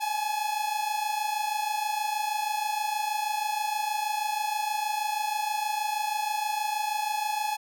45% pulse tone pair together, 830.6 / 856.9 Hz, G#5 / A5, 0 / -46 cents, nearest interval minor second, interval 54 cents, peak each -31 / -29 dBFS, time 0-7.57 s, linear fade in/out 20 ms, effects none

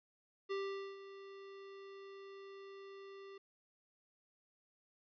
square tone with ADSR envelope, 392.7 Hz, G4, 3 cents sharp, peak -37 dBFS, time 0.49-3.38 s, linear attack 24 ms, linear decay 450 ms, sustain -14 dB, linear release 5 ms, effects resampled to 11025 Hz + 13-bit

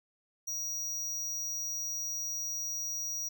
square tone, 5760 Hz, F#8, 47 cents flat, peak -34 dBFS, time 0.47-3.29 s, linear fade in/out 10 ms, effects none

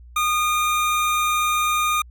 square tone pair together, 1229 / 2403 Hz, D#6 / D7, -22 / +39 cents, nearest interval octave, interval 1161 cents, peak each -20 / -26 dBFS, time 0.16-2.02 s, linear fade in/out 5 ms, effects added 60 Hz sine -41 dBFS peak until 2.1 s

